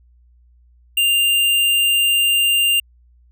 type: tone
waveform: square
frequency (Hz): 2794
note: F7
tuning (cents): 0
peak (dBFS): -14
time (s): 0.97-2.8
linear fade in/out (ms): 5
effects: added 60 Hz sine -49 dBFS peak until 3.31 s